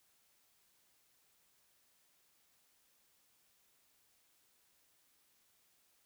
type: silence
effects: white hiss -73 dBFS RMS until 6.05 s